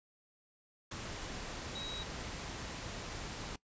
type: tone in noise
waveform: sine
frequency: 3842 Hz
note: B7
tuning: 48 cents flat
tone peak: -41 dBFS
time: 1.75-2.03 s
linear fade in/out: 5 ms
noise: pink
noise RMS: -43 dBFS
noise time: 0.91-3.56 s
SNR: -1 dB
effects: noise-tail reverb RT60 0.1 s tail -20 dB re dry + resampled to 16000 Hz